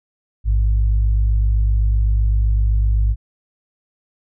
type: tone pair together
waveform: sine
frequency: 53.87 / 101.7 Hz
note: A1 / G#2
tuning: -36 / -36 cents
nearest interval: major seventh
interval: 1100 cents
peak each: -13 / -23 dBFS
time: 0.44-3.16 s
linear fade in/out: 50 ms
effects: none